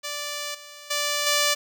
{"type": "tone with level steps", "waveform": "5% pulse", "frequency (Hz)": 586, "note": "D5", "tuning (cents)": -4, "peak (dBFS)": [-18, -30, -12, -8], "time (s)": [0.03, 1.55], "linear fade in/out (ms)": 20, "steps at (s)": [0.54, 0.9, 1.26], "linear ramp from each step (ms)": 10, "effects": []}